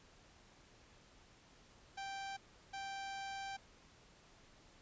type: tone bursts at uneven times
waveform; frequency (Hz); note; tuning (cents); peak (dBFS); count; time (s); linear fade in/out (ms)
sawtooth; 784; G5; 0; -39; 2; 1.97-2.37 / 2.73-3.57; 10
effects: pink hiss -64 dBFS RMS until 4.81 s + resampled to 16000 Hz